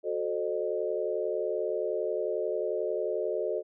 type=tone cluster; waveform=sine; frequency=367.5 / 438.5 / 530 / 610 Hz; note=F#4 / A4 / C5 / D#5; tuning=-12 / -6 / +22 / -34 cents; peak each=-34 / -32 / -35 / -33 dBFS; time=0.03-3.63 s; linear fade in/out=50 ms; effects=none